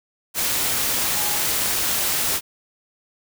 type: tone in noise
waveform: sine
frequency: 830.6 Hz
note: G#5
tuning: in tune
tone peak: -33 dBFS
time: 1.12-1.42 s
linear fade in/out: 50 ms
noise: white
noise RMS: -22 dBFS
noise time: 0.34-2.41 s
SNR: -14 dB
effects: none